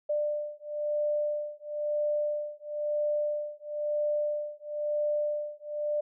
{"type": "beating tone pair", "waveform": "sine", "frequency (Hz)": [594, 595], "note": ["D5", "D5"], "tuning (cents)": [20, 22], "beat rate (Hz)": 1, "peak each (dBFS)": -31, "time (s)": [0.09, 6.01], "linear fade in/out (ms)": 10, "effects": []}